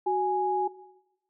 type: tone pair together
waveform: sine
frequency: 371.9 / 830.6 Hz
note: F#4 / G#5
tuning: +9 / 0 cents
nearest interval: octave + major second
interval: 1391 cents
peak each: -27 / -25 dBFS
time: 0.06-0.68 s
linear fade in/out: 10 ms
effects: noise-tail reverb RT60 1.0 s tail -19 dB re dry